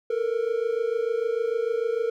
triangle tone pair together, 448 / 474.7 Hz, A4 / A#4, +31 / +31 cents, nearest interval minor second, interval 100 cents, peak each -24 dBFS, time 0.1-2.1 s, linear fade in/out 5 ms, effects none

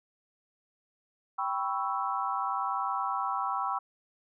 sine chord, C# half-diminished seventh, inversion second, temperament equal, 784 / 987.8 / 1108.7 / 1318.5 Hz, G5 / B5 / C#6 / E6, 0 / 0 / 0 / 0 cents, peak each -34 dBFS, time 1.38-3.79 s, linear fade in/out 10 ms, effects none

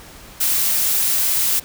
blue noise, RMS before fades -18 dBFS, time 0.4-1.6 s, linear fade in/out 10 ms, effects pink hiss -41 dBFS RMS until 1.64 s

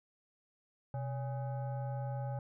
sine tone with frequency modulation, 128 Hz, C3, 38 cents flat, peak -35 dBFS, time 0.94-2.39 s, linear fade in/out 2 ms, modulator 693 Hz, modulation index 0.65, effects none

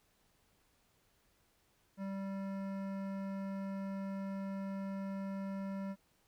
sine tone with hard clipping, 194.9 Hz, G3, 10 cents flat, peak -40 dBFS, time 1.97-5.96 s, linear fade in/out 50 ms, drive 15 dB, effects pink hiss -73 dBFS RMS until 6.27 s

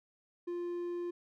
triangle tone, 349.2 Hz, F4, in tune, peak -33 dBFS, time 0.47-1.11 s, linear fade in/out 10 ms, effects none

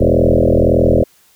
sine tone with frequency modulation, 311.1 Hz, D#4, in tune, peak -8 dBFS, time 0-1.04 s, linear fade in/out 10 ms, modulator 41.7 Hz, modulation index 6.8, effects white hiss -52 dBFS RMS until 1.35 s

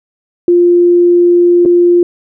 sine tone with dropouts, 349.8 Hz, F4, 3 cents sharp, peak -4 dBFS, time 0.48-2.03 s, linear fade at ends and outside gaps 2 ms, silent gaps 1.652-1.658 s, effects none

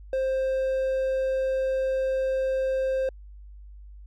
triangle tone, 527 Hz, C5, 12 cents sharp, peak -21 dBFS, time 0.13-3.09 s, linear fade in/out 2 ms, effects added 50 Hz sine -42 dBFS peak until 4.06 s

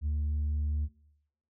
sine tone with tanh clipping, 74.6 Hz, D2, 28 cents sharp, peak -28 dBFS, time 0.01-0.89 s, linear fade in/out 50 ms, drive 2 dB, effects noise-tail reverb RT60 0.8 s tail -21 dB re dry

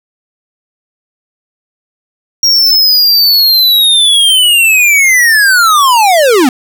square linear sweep, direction down, 5630 to 236.5 Hz, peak -5 dBFS, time 2.43-6.49 s, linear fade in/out 2 ms, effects none

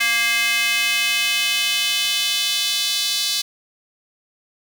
square tone with high-pass filter sweep, 233.1 Hz, A#3, in tune, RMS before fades -20 dBFS, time 0-3.42 s, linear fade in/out 10 ms, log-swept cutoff 2100 to 4000 Hz, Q 2.6, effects none

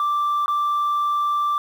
sine tone with dropouts, 1174.7 Hz, D6, in tune, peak -16 dBFS, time 0-1.58 s, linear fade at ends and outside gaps 1 ms, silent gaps 0.46-0.48 s, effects tanh soft clip ceiling -17 dBFS + 8-bit

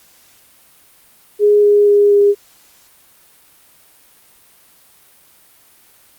sine tone with pitch steps, 414.8 / 411.9 / 409.1 / 406.3 Hz, G#4 / G#4 / G#4 / G#4, -2 / -14 / -26 / -38 cents, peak -7 dBFS, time 1.39-2.35 s, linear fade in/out 50 ms, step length 240 ms, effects white hiss -49 dBFS RMS until 6.18 s + Opus 48 kbps

